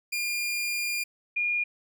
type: tone pair in turn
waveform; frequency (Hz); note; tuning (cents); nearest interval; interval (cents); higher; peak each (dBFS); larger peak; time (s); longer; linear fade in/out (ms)
sawtooth / sine; 2409 / 2426; D7 / D#7; +43 / -44; unison; 13; second; -24; neither; 0.12-1.04 / 1.36-1.64; first; 10
effects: none